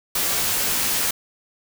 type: noise with comb filter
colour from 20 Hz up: white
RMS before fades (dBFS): -22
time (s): 0.15-1.11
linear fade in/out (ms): 5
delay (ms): 15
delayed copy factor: -0.6
effects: none